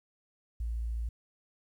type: tone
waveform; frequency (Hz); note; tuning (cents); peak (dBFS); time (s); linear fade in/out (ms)
sine; 57.1; A#1; -35; -31; 0.6-1.09; 5
effects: 11-bit